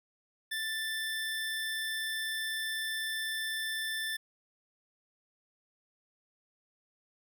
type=tone; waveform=25% pulse; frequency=1768 Hz; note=A6; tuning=8 cents sharp; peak=-29 dBFS; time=0.51-4.17 s; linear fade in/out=10 ms; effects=none